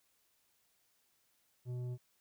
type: tone with tanh clipping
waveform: sine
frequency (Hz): 124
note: B2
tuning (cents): +7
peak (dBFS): -39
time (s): 1.65-1.98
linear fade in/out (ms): 50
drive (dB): 9
effects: white hiss -75 dBFS RMS until 2.2 s